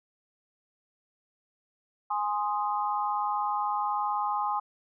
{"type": "chord", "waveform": "sine", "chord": "Ab major", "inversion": "none", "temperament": "equal", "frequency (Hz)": [830.6, 1046.5, 1244.5], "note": ["Ab5", "C6", "Eb6"], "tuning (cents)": [0, 0, 0], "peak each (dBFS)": [-29, -31, -33], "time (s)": [2.1, 4.6], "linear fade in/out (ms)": 10, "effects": []}